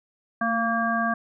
harmonic tone with a mistuned harmonic, 230.3 Hz, A#3, 21 cents flat, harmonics 1 / 3 / 5 / 7, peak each -27 / -27 / -27 / -27 dBFS, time 0.41-1.14 s, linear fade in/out 5 ms, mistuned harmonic 1, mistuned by -28 cents, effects none

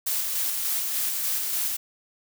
blue noise with tremolo, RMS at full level -26 dBFS, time 0.06-1.77 s, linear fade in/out 10 ms, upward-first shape square, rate 3.4 Hz, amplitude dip 25%, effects none

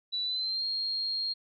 sine tone with pitch glide, 3951 to 4235 Hz, B7 to C8, 0 to +20 cents, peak -29 dBFS, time 0.12-1.34 s, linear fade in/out 20 ms, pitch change +120 cents, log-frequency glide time 0.23-0.65 s, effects none

